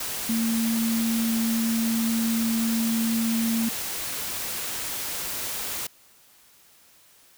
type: tone in noise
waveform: sine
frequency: 227.4 Hz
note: A#3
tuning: 43 cents flat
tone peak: -22 dBFS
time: 0.29-3.69 s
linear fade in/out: 5 ms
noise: white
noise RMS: -31 dBFS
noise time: 0-5.87 s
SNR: +6 dB
effects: white hiss -56 dBFS RMS until 7.37 s